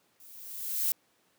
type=noise with level ramp; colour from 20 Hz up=violet; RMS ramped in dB=-54 to -26 dBFS; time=0.2-0.92 s; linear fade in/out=2 ms; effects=pink hiss -69 dBFS RMS until 1.38 s + high-pass 200 Hz 12 dB/octave